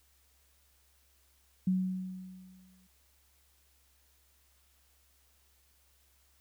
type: tone with exponential decay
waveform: sine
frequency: 185.8 Hz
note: F#3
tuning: 7 cents sharp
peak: -24 dBFS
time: 1.67-2.87 s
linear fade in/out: 5 ms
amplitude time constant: 260 ms
effects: added 67 Hz sine -69 dBFS peak until 6.4 s + white hiss -69 dBFS RMS until 6.4 s

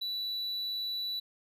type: tone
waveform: triangle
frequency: 3951 Hz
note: B7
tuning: in tune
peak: -31 dBFS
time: 0.01-1.2 s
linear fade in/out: 10 ms
effects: none

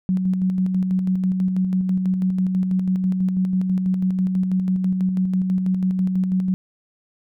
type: tone with tremolo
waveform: sine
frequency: 185.9 Hz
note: F#3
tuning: 8 cents sharp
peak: -16 dBFS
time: 0.09-6.54 s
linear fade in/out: 0 ms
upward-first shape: square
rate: 6.1 Hz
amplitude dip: 35%
effects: none

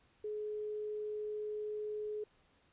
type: tone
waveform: sine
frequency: 423.3 Hz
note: G#4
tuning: 33 cents sharp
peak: -37 dBFS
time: 0.24-2.24 s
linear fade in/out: 5 ms
effects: pink hiss -70 dBFS RMS until 2.72 s + resampled to 8000 Hz

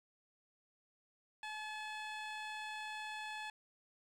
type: tone with low-pass filter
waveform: 15% pulse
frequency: 858 Hz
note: A5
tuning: 44 cents flat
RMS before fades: -45 dBFS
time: 1.43-3.5 s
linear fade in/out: 2 ms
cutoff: 6100 Hz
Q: 0.68
effects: 11-bit

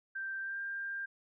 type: tone with pitch glide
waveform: sine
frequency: 1569 to 1593.7 Hz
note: G6 to G6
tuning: +1 to +28 cents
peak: -36 dBFS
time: 0.15-1.06 s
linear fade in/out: 10 ms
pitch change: +27 cents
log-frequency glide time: 0.41-0.59 s
effects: none

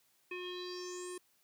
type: tone with low-pass filter sweep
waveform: square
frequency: 360 Hz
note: F#4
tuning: 47 cents flat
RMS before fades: -43 dBFS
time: 0.31-1.18 s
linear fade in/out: 5 ms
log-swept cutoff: 2500 to 9900 Hz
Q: 7.7
effects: white hiss -72 dBFS RMS until 1.43 s + high-pass 80 Hz 12 dB/octave

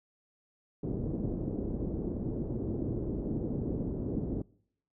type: low-pass noise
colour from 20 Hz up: white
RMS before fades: -34 dBFS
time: 0.83-4.42 s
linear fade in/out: 5 ms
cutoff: 370 Hz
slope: 24 dB/octave
effects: noise-tail reverb RT60 0.7 s tail -25 dB re dry

